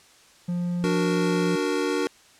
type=tone; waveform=triangle; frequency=175.7 Hz; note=F3; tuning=11 cents sharp; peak=-22 dBFS; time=0.48-1.56 s; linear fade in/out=10 ms
type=chord; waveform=square; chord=D augmented; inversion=none; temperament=equal; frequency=293.7 / 370 / 466.2 Hz; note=D4 / F#4 / A#4; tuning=0 / 0 / 0 cents; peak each=-28 dBFS; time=0.84-2.07 s; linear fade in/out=0 ms
effects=white hiss -54 dBFS RMS until 2.39 s + low-pass 8000 Hz 12 dB/octave